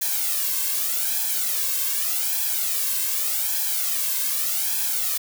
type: noise with flanger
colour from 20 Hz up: blue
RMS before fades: -24 dBFS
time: 0.01-5.18 s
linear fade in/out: 10 ms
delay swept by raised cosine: 1.2 to 1.9 ms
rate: 0.84 Hz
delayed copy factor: +0.95
effects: none